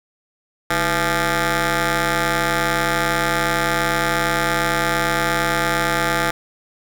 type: ring-modulated tone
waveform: 10% pulse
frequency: 177.4 Hz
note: F3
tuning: 27 cents sharp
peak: -6 dBFS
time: 0.7-6.31 s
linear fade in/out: 5 ms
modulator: 1030 Hz
effects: none